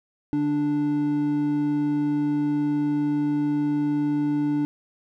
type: tone pair together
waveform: triangle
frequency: 146.83 / 293.7 Hz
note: D3 / D4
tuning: 0 / 0 cents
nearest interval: octave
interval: 1200 cents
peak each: -29 / -19 dBFS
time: 0.33-4.65 s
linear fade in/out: 0 ms
effects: none